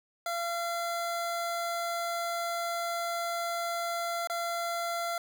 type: tone with dropouts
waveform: 25% pulse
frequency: 684 Hz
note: F5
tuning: 36 cents flat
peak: -27 dBFS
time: 0.26-5.18 s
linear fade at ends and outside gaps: 2 ms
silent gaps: 4.273-4.298 s
effects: none